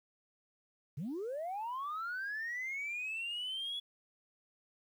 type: linear sweep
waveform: sine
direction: up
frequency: 122.2 to 3400 Hz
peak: -35 dBFS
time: 0.97-3.8 s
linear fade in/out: 10 ms
effects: tanh soft clip ceiling -34 dBFS + 11-bit